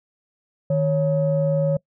sine tone pair together, 155.46 / 554 Hz, D#3 / C#5, -1 / -1 cents, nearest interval octave + minor seventh, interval 2200 cents, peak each -19 dBFS, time 0.7-1.77 s, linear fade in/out 5 ms, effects noise-tail reverb RT60 0.1 s tail -24 dB re dry + tanh soft clip ceiling -11 dBFS

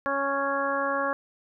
harmonic tone, 277.2 Hz, C#4, in tune, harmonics 1 / 2 / 3 / 4 / 5 / 6, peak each -35 / -29 / -35 / -29 / -33 / -32 dBFS, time 0.06-1.13 s, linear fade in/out 0 ms, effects none

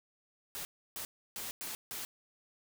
white noise bursts at uneven times, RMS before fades -41 dBFS, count 5, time 0.55-0.65 / 0.96-1.05 / 1.36-1.51 / 1.61-1.75 / 1.91-2.05 s, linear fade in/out 0 ms, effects none

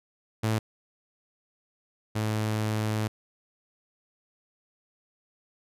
sawtooth tone pair in turn, 110 / 108.17 Hz, A2 / A2, 0 / -29 cents, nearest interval unison, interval 29 cents, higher first, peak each -20 / -22 dBFS, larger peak first, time 0.43-0.59 / 2.15-3.08 s, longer second, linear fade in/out 10 ms, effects resampled to 32000 Hz

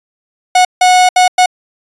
45% pulse tone bursts at uneven times, 732 Hz, F#5, 19 cents flat, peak -5 dBFS, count 4, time 0.55-0.65 / 0.81-1.09 / 1.16-1.28 / 1.38-1.46 s, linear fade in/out 5 ms, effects resampled to 22050 Hz

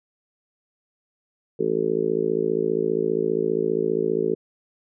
harmonic tone, 55 Hz, A1, in tune, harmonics 3 / 4 / 5 / 6 / 7 / 8 / 9, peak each -33 / -32 / -33 / -30 / -24 / -24 / -36 dBFS, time 1.59-4.35 s, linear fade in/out 10 ms, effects none

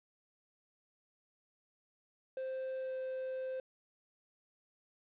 triangle tone with pitch glide, 523.3 to 520.3 Hz, C5 to C5, 0 to -10 cents, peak -35 dBFS, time 2.37-3.6 s, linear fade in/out 2 ms, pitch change -10 cents, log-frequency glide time 2.78-2.93 s, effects resampled to 8000 Hz + 11-bit

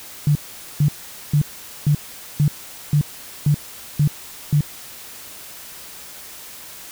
sine tone bursts, 146.83 Hz, D3, in tune, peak -12 dBFS, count 9, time 0.27-4.608 s, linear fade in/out 2 ms, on 82 ms, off 450 ms, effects white hiss -38 dBFS RMS until 6.91 s

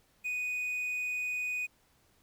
triangle tone with quantisation, 2484 Hz, D#7, 3 cents flat, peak -30 dBFS, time 0.24-1.67 s, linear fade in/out 20 ms, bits 10, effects pink hiss -68 dBFS RMS until 2.22 s

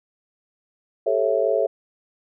sine chord, A dominant seventh, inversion third, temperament just, 396 / 440 / 550 / 660 Hz, G4 / A4 / C#5 / E5, +18 / 0 / -14 / +2 cents, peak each -26 / -23 / -22 / -23 dBFS, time 1.06-1.67 s, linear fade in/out 10 ms, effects none

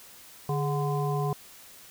harmonic tone with a mistuned harmonic, 146.83 Hz, D3, in tune, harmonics 1 / 3 / 5 / 7, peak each -27 / -32 / -34 / -35 dBFS, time 0.49-1.33 s, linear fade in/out 2 ms, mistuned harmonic 3, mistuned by -97 cents, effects white hiss -50 dBFS RMS until 1.9 s

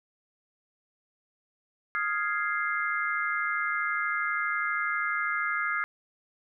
sine chord, F minor seventh, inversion third, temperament equal, 1244.5 / 1396.9 / 1661.2 / 2093 Hz, Eb6 / F6 / Ab6 / C7, 0 / 0 / 0 / 0 cents, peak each -32 dBFS, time 1.95-5.84 s, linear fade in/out 0 ms, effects none

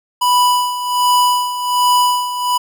square tone with tremolo, 987.8 Hz, B5, in tune, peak -10 dBFS, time 0.21-2.58 s, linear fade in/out 10 ms, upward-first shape sine, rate 1.3 Hz, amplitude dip 70%, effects none

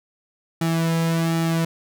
sawtooth tone with flanger, 164.81 Hz, E3, in tune, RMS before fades -21 dBFS, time 0.61-1.65 s, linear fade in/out 5 ms, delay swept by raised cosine 1.9 to 2.71 ms, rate 1.3 Hz, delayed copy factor -0.7, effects none

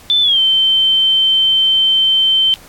sine tone with pitch glide, 3520 to 3100 Hz, A7 to G7, 0 to -20 cents, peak -9 dBFS, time 0.1-2.54 s, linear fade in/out 0 ms, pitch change -220 cents, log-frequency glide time 0.22-0.39 s, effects pink hiss -41 dBFS RMS until 2.68 s + AAC 64 kbps

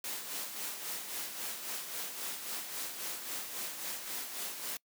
white noise with tremolo, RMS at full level -38 dBFS, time 0.04-4.77 s, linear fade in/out 2 ms, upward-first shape sine, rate 3.7 Hz, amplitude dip 50%, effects noise-tail reverb RT60 0.1 s tail -25 dB re dry + high-pass 200 Hz 12 dB/octave

